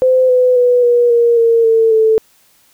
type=tone with pitch steps; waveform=sine; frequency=514 / 502.8 / 491.9 / 481.2 / 470.8 / 460.6 / 450.6 / 440.8 Hz; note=C5 / B4 / B4 / B4 / A#4 / A#4 / A4 / A4; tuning=-31 / +31 / -7 / -45 / +17 / -21 / +41 / +3 cents; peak=-7 dBFS; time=0.02-2.18 s; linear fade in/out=0 ms; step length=270 ms; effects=white hiss -52 dBFS RMS until 2.73 s

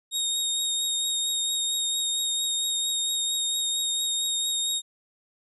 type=tone with vibrato; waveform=25% pulse; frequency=3729 Hz; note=A#7; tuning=in tune; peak=-20 dBFS; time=0.11-4.82 s; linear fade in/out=50 ms; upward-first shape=triangle; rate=4.4 Hz; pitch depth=21 cents each way; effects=none

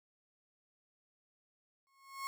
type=tone with exponential growth; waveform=35% pulse; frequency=1089 Hz; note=C#6; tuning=31 cents flat; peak=-34 dBFS; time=1.87-2.27 s; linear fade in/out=0 ms; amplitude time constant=85 ms; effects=none

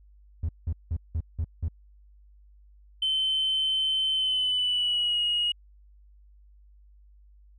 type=tone bursts; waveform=triangle; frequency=80.2 Hz; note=E2; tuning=47 cents flat; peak=-22 dBFS; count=6; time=0.43-1.684 s; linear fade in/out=5 ms; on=59 ms; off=180 ms
type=tone with pitch glide; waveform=sine; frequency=3074 to 2885 Hz; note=G7 to F#7; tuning=-35 to -44 cents; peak=-22 dBFS; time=3.02-5.52 s; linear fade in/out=5 ms; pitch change=-109 cents; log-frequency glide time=4.14-5.21 s
effects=tanh soft clip ceiling -19 dBFS + added 50 Hz sine -52 dBFS peak until 7.58 s

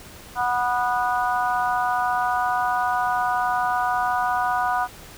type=harmonic tone; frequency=245.4 Hz; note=B3; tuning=11 cents flat; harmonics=3 / 4 / 5 / 6; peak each=-23 / -25 / -27 / -28 dBFS; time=0.35-4.88 s; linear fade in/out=50 ms; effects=pink hiss -43 dBFS RMS until 5.17 s

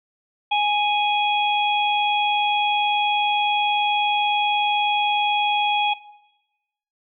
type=harmonic tone; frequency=830.6 Hz; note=G#5; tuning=in tune; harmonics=1 / 3 / 4; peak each=-19 / -24 / -25 dBFS; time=0.51-5.94 s; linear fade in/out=10 ms; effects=noise-tail reverb RT60 1.0 s tail -18 dB re dry

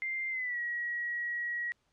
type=tone with pitch glide; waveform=sine; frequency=2095 to 1910.1 Hz; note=C7 to A#6; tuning=+2 to +42 cents; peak=-32 dBFS; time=0.02-1.72 s; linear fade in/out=0 ms; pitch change=-160 cents; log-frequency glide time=0.3-0.59 s; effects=pink hiss -75 dBFS RMS until 1.92 s + low-pass 7000 Hz 12 dB/octave

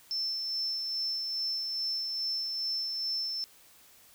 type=tone with tremolo; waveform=sine; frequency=5320 Hz; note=E8; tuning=15 cents sharp; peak=-29 dBFS; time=0.11-3.44 s; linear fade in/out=0 ms; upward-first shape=sine; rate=2.4 Hz; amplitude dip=30%; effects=white hiss -58 dBFS RMS until 4.14 s

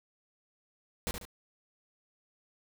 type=noise with echo; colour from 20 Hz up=pink; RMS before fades=-33 dBFS; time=1.07-1.11 s; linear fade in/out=0 ms; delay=71 ms; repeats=2; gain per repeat=-7 dB; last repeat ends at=1.252 s; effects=none

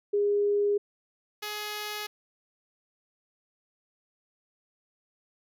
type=tone pair in turn; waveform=sine / 5% pulse; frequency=409.1 / 420.1 Hz; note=G#4 / G#4; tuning=-26 / +20 cents; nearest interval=unison; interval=46 cents; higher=second; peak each=-22 dBFS; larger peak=neither; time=0.13-0.78 / 1.42-2.07 s; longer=neither; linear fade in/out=10 ms; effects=none

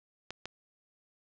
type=clicks; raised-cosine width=0.2 ms; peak=-21 dBFS; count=2; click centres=0.306 / 0.456 s; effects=low-pass 6000 Hz 12 dB/octave

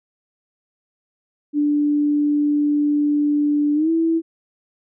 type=tone with pitch glide; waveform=sine; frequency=293.7 to 327.8 Hz; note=D4 to E4; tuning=0 to -10 cents; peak=-15 dBFS; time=1.53-4.22 s; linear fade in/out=50 ms; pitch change=+190 cents; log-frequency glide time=3.74-3.9 s; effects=none

